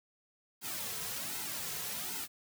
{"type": "noise with flanger", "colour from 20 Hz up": "white", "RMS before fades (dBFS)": -39, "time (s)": [0.61, 2.28], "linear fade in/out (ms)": 50, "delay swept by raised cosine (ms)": [1.7, 3.5], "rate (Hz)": 1.3, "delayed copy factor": -0.8, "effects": []}